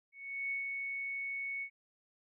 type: tone with ADSR envelope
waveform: sine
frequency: 2217 Hz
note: C#7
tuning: in tune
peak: -33 dBFS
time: 0.12-1.7 s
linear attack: 390 ms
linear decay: 130 ms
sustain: -3 dB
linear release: 77 ms
effects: none